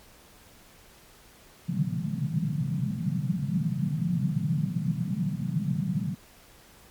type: band-pass noise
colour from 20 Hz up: white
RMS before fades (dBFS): -28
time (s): 1.68-6.15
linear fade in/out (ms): 10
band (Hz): 130 to 190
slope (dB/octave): 48
effects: pink hiss -54 dBFS RMS until 6.9 s + MP3 96 kbps